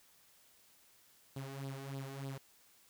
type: tone with flanger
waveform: sawtooth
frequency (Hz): 136.3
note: C#3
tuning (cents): -29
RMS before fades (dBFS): -44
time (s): 1.36-2.38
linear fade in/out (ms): 5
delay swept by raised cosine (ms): 0.22 to 2.72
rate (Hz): 3.3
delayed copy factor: +0.7
effects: white hiss -66 dBFS RMS until 2.89 s